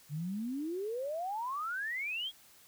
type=exponential sweep; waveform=sine; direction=up; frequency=140.3 to 3379 Hz; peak=-34 dBFS; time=0.09-2.32 s; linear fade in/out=50 ms; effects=white hiss -60 dBFS RMS until 2.67 s